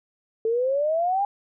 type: exponential sweep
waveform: sine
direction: up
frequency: 440 to 820 Hz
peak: -20 dBFS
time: 0.45-1.25 s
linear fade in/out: 2 ms
effects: none